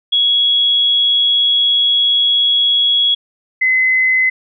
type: tone pair in turn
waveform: sine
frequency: 3339 / 2039 Hz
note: G#7 / C7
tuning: +9 / -45 cents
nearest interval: major sixth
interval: 854 cents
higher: first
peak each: -10 dBFS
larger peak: neither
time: 0.12-3.15 / 3.61-4.3 s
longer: first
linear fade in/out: 10 ms
effects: none